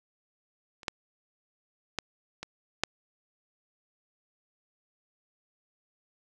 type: clicks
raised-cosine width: 0.2 ms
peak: -30 / -11 / -12 / -20 / -7 dBFS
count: 5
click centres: 0.832 / 0.882 / 1.987 / 2.43 / 2.836 s
effects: none